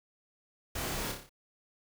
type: noise with echo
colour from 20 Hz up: pink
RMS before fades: -37 dBFS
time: 0.75-1.12 s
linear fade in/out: 5 ms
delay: 29 ms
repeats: 6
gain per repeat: -4 dB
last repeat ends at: 1.294 s
effects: none